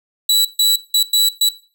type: tone bursts at uneven times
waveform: sawtooth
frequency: 3938 Hz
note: B7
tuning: 6 cents flat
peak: -8 dBFS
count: 5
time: 0.29-0.45 / 0.59-0.76 / 0.94-1.03 / 1.13-1.29 / 1.41-1.49 s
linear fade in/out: 5 ms
effects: noise-tail reverb RT60 0.4 s tail -17 dB re dry

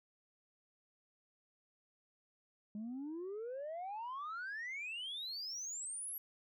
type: exponential sweep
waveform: sine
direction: up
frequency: 204.1 to 11840 Hz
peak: -39 dBFS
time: 2.75-6.18 s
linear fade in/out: 2 ms
effects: tanh soft clip ceiling -39 dBFS

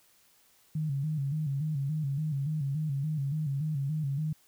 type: tone with vibrato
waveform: sine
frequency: 146.4 Hz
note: D3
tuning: 5 cents flat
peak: -28 dBFS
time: 0.75-4.33 s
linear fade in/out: 5 ms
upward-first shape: square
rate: 3.5 Hz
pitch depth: 100 cents each way
effects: white hiss -64 dBFS RMS until 4.47 s

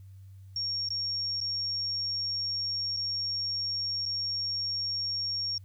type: tone with dropouts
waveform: sine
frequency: 5540 Hz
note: F8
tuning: 15 cents flat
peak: -29 dBFS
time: 0.56-5.58 s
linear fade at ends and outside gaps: 2 ms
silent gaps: 0.888-0.904 / 1.404-1.412 / 2.966-2.97 / 4.055-4.06 s
effects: added 96 Hz sine -46 dBFS peak until 5.64 s + white hiss -72 dBFS RMS until 5.64 s

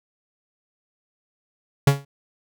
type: tone with exponential decay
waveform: 45% pulse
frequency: 140 Hz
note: C#3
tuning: 18 cents sharp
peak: -9 dBFS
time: 1.87-2.05 s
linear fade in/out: 5 ms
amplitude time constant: 37 ms
effects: none

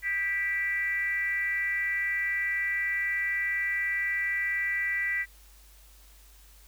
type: tone with frequency modulation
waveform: sine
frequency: 1963 Hz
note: B6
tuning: 11 cents flat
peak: -26 dBFS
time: 0.02-5.26 s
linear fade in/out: 50 ms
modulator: 370 Hz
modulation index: 0.6
effects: added 50 Hz sine -53 dBFS peak until 6.67 s + white hiss -58 dBFS RMS until 6.67 s

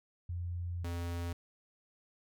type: tone pair in turn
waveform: sine / square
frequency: 87.31 / 85.96 Hz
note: F2 / F2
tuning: 0 / -27 cents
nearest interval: unison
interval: 27 cents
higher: first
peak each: -35 / -36 dBFS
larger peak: first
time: 0.29-0.84 / 0.84-1.33 s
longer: first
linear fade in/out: 5 ms
effects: none

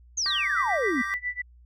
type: exponential sweep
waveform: sine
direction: down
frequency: 6645 to 228 Hz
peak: -24 dBFS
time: 0.17-1.02 s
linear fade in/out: 10 ms
type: chord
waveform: triangle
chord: G minor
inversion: second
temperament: just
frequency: 1176 / 1568 / 1881.6 Hz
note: D6 / G6 / Bb6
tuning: +2 / 0 / +16 cents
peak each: -31 / -33 / -31 dBFS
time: 0.26-1.14 s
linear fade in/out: 0 ms
type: tone with tremolo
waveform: sine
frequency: 1975.5 Hz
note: B6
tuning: in tune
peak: -25 dBFS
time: 0.56-1.42 s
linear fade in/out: 10 ms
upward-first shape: sine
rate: 7.3 Hz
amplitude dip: 95%
effects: added 60 Hz sine -50 dBFS peak until 1.65 s

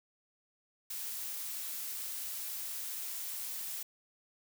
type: noise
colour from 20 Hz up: blue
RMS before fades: -40 dBFS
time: 0.9-3.83 s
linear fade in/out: 5 ms
effects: none

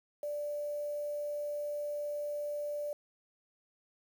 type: tone with quantisation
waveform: sine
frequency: 587.3 Hz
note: D5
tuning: in tune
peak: -34 dBFS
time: 0.23-2.93 s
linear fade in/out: 2 ms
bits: 9
effects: none

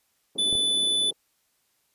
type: band-pass noise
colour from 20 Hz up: white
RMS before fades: -42 dBFS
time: 0.35-1.13 s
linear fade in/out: 5 ms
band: 200 to 460 Hz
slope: 24 dB/octave
type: tone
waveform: square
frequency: 3489 Hz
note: A7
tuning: 15 cents flat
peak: -22 dBFS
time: 0.38-1.11 s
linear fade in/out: 10 ms
type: clicks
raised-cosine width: 2 ms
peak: -22 dBFS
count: 2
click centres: 0.528 / 0.553 s
effects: white hiss -70 dBFS RMS until 1.94 s + resampled to 32000 Hz

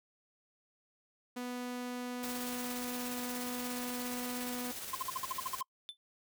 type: tone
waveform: sawtooth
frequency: 246.9 Hz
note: B3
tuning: in tune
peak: -34 dBFS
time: 1.36-4.72 s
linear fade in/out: 10 ms
type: noise with tremolo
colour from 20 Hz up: white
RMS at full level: -42 dBFS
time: 2.23-5.61 s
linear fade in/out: 2 ms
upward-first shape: square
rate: 17 Hz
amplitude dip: 30%
type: tone bursts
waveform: triangle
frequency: 1046.5 Hz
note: C6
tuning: in tune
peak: -31 dBFS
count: 10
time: 4.93-5.627 s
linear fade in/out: 5 ms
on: 22 ms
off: 53 ms
type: tone with exponential decay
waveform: triangle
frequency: 3520 Hz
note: A7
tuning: in tune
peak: -35 dBFS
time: 5.89-5.97 s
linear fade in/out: 0 ms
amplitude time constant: 16 ms
effects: noise-tail reverb RT60 0.1 s tail -26 dB re dry

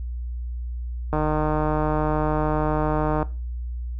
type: click train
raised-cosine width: 1 ms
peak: -10 dBFS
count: 322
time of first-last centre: 1.13-3.228 s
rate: 153 Hz
effects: noise-tail reverb RT60 0.3 s tail -17 dB re dry + added 60 Hz sine -27 dBFS peak until 3.99 s

